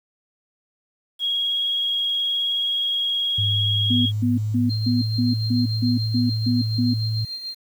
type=tone with vibrato; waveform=sine; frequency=3293 Hz; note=G#7; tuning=15 cents flat; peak=-20 dBFS; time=1.19-4.12 s; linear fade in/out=50 ms; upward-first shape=sine; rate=19 Hz; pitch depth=19 cents each way
type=tone with pitch glide; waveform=sine; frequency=103.83 to 109.88 Hz; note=G#2 to A2; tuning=0 to -2 cents; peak=-21 dBFS; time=3.38-7.25 s; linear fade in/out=5 ms; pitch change=+98 cents; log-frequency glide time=3.64-5.18 s
type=tone bursts; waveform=sine; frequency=245.4 Hz; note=B3; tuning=11 cents flat; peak=-18 dBFS; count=10; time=3.9-6.94 s; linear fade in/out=10 ms; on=160 ms; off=160 ms
type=tone with tremolo; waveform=sine; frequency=4186 Hz; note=C8; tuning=in tune; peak=-27 dBFS; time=4.69-7.55 s; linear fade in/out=20 ms; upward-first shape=sine; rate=6.9 Hz; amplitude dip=55%
effects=8-bit